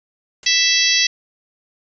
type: noise with exponential decay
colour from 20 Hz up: white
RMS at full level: -34 dBFS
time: 0.43-0.55 s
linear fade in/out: 1 ms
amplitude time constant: 24 ms
type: harmonic tone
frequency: 660 Hz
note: E5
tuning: 2 cents sharp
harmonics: 3 / 4 / 5 / 6 / 7 / 8 / 9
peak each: -21 / -21 / -21 / -21 / -21 / -21 / -21 dBFS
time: 0.46-1.07 s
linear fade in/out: 5 ms
effects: resampled to 16000 Hz